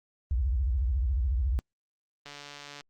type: tone with vibrato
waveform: sine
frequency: 63.4 Hz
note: B1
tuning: 46 cents sharp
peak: -24 dBFS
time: 0.31-1.59 s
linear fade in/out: 0 ms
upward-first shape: sine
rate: 14 Hz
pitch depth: 290 cents each way
type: click train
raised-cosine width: 0.2 ms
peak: -26 dBFS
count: 80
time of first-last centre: 2.26-2.809 s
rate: 144 Hz
effects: Opus 32 kbps